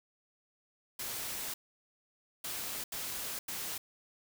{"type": "noise bursts at uneven times", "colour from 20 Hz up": "white", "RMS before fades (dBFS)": -39, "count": 4, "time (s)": [[0.99, 1.54], [2.44, 2.84], [2.92, 3.39], [3.48, 3.78]], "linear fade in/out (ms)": 5, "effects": []}